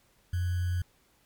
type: tone with sample-and-hold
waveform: sine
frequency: 89 Hz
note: F2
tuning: 33 cents sharp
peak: -26 dBFS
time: 0.33-0.82 s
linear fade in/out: 5 ms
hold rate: 1575 Hz
effects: pink hiss -66 dBFS RMS until 1.25 s + MP3 96 kbps